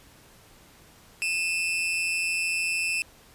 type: tone pair together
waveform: 40% pulse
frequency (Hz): 2480 / 2653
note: D#7 / E7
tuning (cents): -6 / +10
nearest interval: minor second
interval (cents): 116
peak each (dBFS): -30 / -25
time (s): 1.22-3.02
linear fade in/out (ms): 0
effects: pink hiss -54 dBFS RMS until 3.34 s + resampled to 32000 Hz